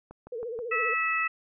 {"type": "click train", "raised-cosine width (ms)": 1, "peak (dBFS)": -31, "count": 4, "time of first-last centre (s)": [0.11, 0.59], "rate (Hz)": 6.25}
{"type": "tone with vibrato", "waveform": "sine", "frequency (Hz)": 467.7, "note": "A#4", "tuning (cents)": 6, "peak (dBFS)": -32, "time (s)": [0.32, 0.94], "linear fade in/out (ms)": 5, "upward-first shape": "sine", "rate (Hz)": 15, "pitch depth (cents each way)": 110}
{"type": "harmonic tone", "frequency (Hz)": 651, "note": "E5", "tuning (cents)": -22, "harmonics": [2, 3, 4], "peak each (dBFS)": [-29, -29, -29], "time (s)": [0.71, 1.28], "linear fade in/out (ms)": 10}
{"effects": []}